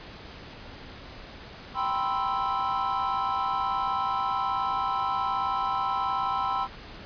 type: chord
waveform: triangle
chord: C major seventh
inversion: second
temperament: equal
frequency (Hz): 784 / 987.8 / 1046.5 / 1318.5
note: G5 / B5 / C6 / E6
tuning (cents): 0 / 0 / 0 / 0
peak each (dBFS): -29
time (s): 1.74-6.68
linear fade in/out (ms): 50
effects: pink hiss -44 dBFS RMS until 7.05 s + resampled to 11025 Hz